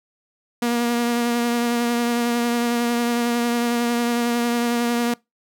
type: tone with vibrato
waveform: sawtooth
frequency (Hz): 237.7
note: A#3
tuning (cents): +34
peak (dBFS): -15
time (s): 0.62-5.14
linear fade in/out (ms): 5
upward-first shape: triangle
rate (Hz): 11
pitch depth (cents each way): 22
effects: noise-tail reverb RT60 0.2 s tail -24 dB re dry